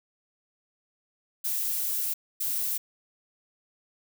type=noise bursts at uneven times; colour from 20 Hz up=violet; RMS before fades=-29 dBFS; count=2; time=1.44-2.14 / 2.4-2.78 s; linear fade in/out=10 ms; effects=none